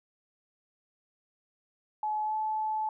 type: tone with pitch glide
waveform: sine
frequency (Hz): 854 to 865.9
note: G#5 to A5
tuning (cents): +48 to -28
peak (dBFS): -28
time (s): 2.03-2.89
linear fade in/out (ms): 2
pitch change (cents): +24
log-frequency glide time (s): 2.23-2.35
effects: none